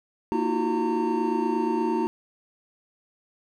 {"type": "tone cluster", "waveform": "triangle", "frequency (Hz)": [232.3, 315.8, 343.8, 372.7, 913], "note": ["A#3", "D#4", "F4", "F#4", "A#5"], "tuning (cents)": [-6, 26, -27, 13, -36], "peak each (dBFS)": -27, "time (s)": [0.32, 2.07], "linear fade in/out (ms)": 0, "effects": []}